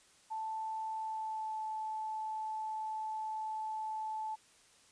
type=tone with pitch glide; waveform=sine; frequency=880 to 870.9 Hz; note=A5 to A5; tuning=0 to -18 cents; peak=-36 dBFS; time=0.3-4.36 s; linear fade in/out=20 ms; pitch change=-18 cents; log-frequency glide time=0.95-1.59 s; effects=white hiss -64 dBFS RMS until 4.91 s + resampled to 22050 Hz